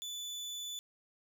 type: tone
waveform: 30% pulse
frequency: 3483 Hz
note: A7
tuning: 18 cents flat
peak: -37 dBFS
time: 0.02-0.79 s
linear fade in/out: 0 ms
effects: none